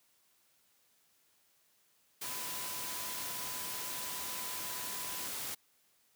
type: tone in noise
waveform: sine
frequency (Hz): 1000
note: B5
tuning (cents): +21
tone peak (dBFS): -49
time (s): 2.23-5.28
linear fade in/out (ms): 10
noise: white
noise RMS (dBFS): -40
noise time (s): 2.21-5.55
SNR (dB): -12
effects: white hiss -71 dBFS RMS until 6.15 s + high-pass 80 Hz 12 dB/octave